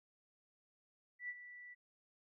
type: tone with ADSR envelope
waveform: sine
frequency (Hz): 1964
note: B6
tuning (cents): -10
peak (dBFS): -39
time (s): 1.19-1.75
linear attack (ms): 100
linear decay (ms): 44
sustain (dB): -12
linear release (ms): 23
effects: none